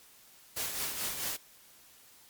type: noise with tremolo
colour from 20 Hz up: white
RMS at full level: -33 dBFS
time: 0.56-1.37 s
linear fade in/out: 10 ms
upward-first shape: triangle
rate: 4.6 Hz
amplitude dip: 55%
effects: white hiss -58 dBFS RMS until 2.29 s + MP3 96 kbps